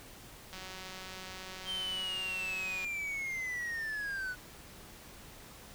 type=click train; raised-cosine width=0.2 ms; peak=-28 dBFS; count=434; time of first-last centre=0.53-2.846 s; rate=187 Hz
type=linear sweep; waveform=triangle; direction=down; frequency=3156 to 1462 Hz; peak=-33 dBFS; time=1.65-4.36 s; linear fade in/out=50 ms
effects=pink hiss -52 dBFS RMS until 5.74 s